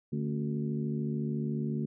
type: harmonic tone with a mistuned harmonic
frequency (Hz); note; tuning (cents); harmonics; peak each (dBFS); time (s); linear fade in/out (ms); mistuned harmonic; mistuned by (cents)
73.42; D2; 0; 2 / 3 / 4 / 5 / 6; -33 / -33 / -41 / -40 / -49; 0.12-1.86; 10; 4; -120
effects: none